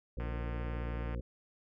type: harmonic tone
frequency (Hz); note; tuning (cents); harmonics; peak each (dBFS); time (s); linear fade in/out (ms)
58.5; A#1; +7; 1 / 2 / 3 / 4 / 5 / 6 / 8 / 9; -36 / -42 / -49 / -48 / -52 / -52 / -51 / -50; 0.17-1.21; 5
type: click train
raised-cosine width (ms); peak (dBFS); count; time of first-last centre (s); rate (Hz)
0.5; -32; 144; 0.2-1.147; 151
effects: none